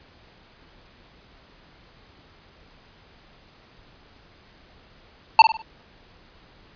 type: tone with echo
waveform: square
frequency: 890 Hz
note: A5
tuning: 20 cents sharp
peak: -6 dBFS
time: 5.39-5.42 s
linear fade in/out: 2 ms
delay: 50 ms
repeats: 4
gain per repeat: -8 dB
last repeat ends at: 5.62 s
effects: pink hiss -53 dBFS RMS until 6.75 s + resampled to 11025 Hz